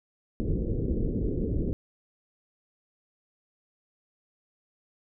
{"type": "low-pass noise", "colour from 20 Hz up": "pink", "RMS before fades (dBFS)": -28, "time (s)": [0.4, 1.73], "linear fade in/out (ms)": 0, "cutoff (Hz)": 470, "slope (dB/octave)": 48, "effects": []}